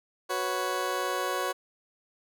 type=chord; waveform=20% pulse; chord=F# suspended fourth; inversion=none; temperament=just; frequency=370 / 493.3 / 555 Hz; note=F#4 / B4 / C#5; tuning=0 / -2 / +2 cents; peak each=-28 / -29 / -28 dBFS; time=0.29-1.53 s; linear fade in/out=20 ms; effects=none